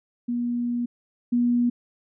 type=tone pair in turn; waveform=sine; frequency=240.4 / 241.3 Hz; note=B3 / B3; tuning=-46 / -40 cents; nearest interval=unison; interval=6 cents; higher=second; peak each=-23 / -18 dBFS; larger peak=second; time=0.28-0.86 / 1.32-1.7 s; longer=first; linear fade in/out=10 ms; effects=none